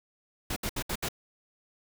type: noise bursts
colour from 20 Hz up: pink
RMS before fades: -32 dBFS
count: 5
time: 0.5-1.087 s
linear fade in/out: 5 ms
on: 63 ms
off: 68 ms
effects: none